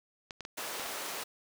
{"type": "clicks", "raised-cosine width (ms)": 0.2, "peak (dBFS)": -23, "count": 5, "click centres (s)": [0.308, 0.407, 0.451, 0.797, 0.862]}
{"type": "high-pass noise", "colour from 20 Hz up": "pink", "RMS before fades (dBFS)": -39, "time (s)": [0.57, 1.24], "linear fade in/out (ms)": 10, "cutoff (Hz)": 480, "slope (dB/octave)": 12}
{"effects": []}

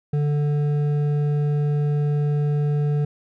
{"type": "tone with hard clipping", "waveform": "triangle", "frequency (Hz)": 146.83, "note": "D3", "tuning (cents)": 0, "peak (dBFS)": -20, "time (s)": [0.13, 3.05], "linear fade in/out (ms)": 5, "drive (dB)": 11, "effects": []}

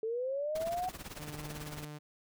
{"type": "linear sweep", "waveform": "sine", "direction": "up", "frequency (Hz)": [433.9, 746], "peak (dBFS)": -32, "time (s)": [0.03, 0.89], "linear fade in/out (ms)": 2}
{"type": "noise with tremolo", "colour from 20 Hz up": "pink", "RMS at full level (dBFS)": -42, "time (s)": [0.55, 1.85], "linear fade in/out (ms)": 5, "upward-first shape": "triangle", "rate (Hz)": 18, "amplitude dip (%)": 90}
{"type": "tone", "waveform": "sawtooth", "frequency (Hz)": 149.8, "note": "D3", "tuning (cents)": 35, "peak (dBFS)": -39, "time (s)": [1.18, 1.99], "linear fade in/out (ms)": 20}
{"effects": []}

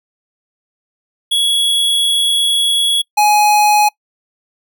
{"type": "tone pair in turn", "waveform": "square", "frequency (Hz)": [3353, 838.2], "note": ["G#7", "G#5"], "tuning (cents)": [16, 16], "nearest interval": "2 octaves", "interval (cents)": 2400, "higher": "first", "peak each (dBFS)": [-12, -9], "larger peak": "second", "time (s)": [[1.31, 3.02], [3.17, 3.89]], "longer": "first", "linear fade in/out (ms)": 10, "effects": ["noise-tail reverb RT60 0.1 s tail -24 dB re dry"]}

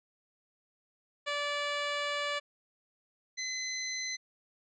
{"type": "tone pair in turn", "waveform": "10% pulse", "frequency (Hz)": [580, 2036], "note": ["D5", "C7"], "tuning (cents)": [-22, -48], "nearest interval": "octave + minor seventh", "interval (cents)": 2174, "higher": "second", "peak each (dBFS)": -23, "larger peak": "neither", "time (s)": [[1.26, 2.4], [3.37, 4.17]], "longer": "first", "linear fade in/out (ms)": 20, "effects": ["resampled to 16000 Hz"]}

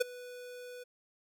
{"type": "tone with ADSR envelope", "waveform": "square", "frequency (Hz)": 493.9, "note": "B4", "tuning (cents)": 0, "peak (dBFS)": -24, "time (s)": [0, 0.84], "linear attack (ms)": 14, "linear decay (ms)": 13, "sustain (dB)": -21, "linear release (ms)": 13, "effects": []}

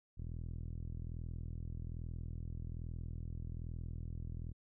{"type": "tone with low-pass filter", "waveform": "5% pulse", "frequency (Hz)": 41.2, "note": "E1", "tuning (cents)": 0, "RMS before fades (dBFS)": -43, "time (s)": [0.17, 4.53], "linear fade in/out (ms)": 20, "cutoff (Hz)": 99, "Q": 1, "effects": []}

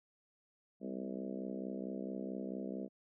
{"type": "harmonic tone with a mistuned harmonic", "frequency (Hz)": 64.5, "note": "C2", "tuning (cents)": -24, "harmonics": [3, 4, 5, 6, 7, 8, 9, 10], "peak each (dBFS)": [-43, -45, -47, -49, -50, -51, -52, -53], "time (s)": [0.8, 2.89], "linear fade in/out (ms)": 50, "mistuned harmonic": 3, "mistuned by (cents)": 51, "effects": []}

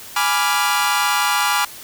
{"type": "chord", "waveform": "sawtooth", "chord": "G# diminished seventh", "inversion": "none", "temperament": "equal", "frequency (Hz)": [830.6, 987.8, 1174.7, 1396.9], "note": ["G#5", "B5", "D6", "F6"], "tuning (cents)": [0, 0, 0, 0], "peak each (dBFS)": -18, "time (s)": [0.16, 1.65], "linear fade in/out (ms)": 5, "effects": ["white hiss -37 dBFS RMS until 1.83 s"]}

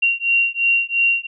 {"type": "beating tone pair", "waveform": "sine", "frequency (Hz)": [2755, 2757.9], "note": ["F7", "F7"], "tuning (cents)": [-24, -22], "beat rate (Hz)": 2.9, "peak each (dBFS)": -18, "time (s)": [0.02, 1.27], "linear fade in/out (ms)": 10, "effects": []}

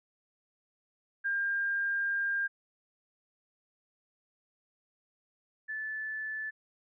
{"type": "tone pair in turn", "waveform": "sine", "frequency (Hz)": [1603, 1743.6], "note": ["G6", "A6"], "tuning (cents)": [38, -16], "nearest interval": "minor second", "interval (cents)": 146, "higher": "second", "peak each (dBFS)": [-28, -34], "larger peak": "first", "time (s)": [[1.24, 2.48], [5.68, 6.51]], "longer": "first", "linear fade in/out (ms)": 20, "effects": []}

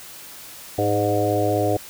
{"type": "harmonic tone with a mistuned harmonic", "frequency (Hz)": 103.83, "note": "G#2", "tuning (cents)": 0, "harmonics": [1, 3, 4, 5, 6, 7], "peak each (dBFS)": [-25, -25, -25, -25, -25, -25], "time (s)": [0.78, 1.77], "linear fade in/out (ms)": 5, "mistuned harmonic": 6, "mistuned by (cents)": -21, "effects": ["white hiss -40 dBFS RMS until 1.89 s"]}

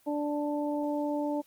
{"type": "harmonic tone", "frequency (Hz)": 293.7, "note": "D4", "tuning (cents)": 0, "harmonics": [1, 2, 3], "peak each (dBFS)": [-30, -33, -37], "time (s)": [0.06, 1.42], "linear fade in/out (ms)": 20, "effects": ["white hiss -64 dBFS RMS until 1.46 s", "Opus 24 kbps"]}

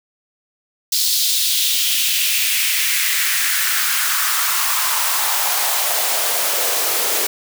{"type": "noise with high-pass filter sweep", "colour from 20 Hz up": "white", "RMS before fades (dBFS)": -18, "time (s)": [0.92, 7.27], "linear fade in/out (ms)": 5, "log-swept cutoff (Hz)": [4400, 420], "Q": 2.5, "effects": []}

